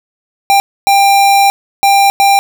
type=tone bursts at uneven times; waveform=square; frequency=794 Hz; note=G5; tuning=22 cents sharp; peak=-6 dBFS; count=4; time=0.5-0.6 / 0.87-1.5 / 1.83-2.1 / 2.2-2.39 s; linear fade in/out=0 ms; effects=none